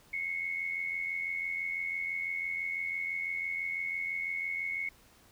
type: tone pair together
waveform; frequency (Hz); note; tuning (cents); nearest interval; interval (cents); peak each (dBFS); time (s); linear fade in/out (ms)
sine; 2114 / 2200; C7 / C#7; +17 / -14; minor second; 69; -39 / -33; 0.13-4.89; 5
effects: pink hiss -61 dBFS RMS until 5.31 s